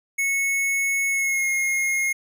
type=tone with pitch glide; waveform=square; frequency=2200 to 2147 Hz; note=C#7 to C7; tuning=-14 to +44 cents; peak=-21 dBFS; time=0.18-2.13 s; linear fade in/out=10 ms; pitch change=-42 cents; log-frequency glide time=1.09-1.48 s; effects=none